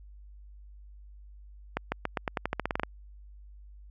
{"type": "accelerating click train", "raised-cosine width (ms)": 0.5, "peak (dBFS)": -13, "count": 14, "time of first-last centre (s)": [1.77, 2.834], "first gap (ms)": 150, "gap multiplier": 0.89, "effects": ["added 50 Hz sine -47 dBFS peak until 3.9 s"]}